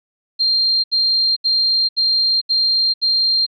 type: tone bursts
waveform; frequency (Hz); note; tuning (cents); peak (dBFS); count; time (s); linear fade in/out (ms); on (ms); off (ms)
sine; 4186; C8; 0; -13; 6; 0.39-3.465; 20; 450; 75
effects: none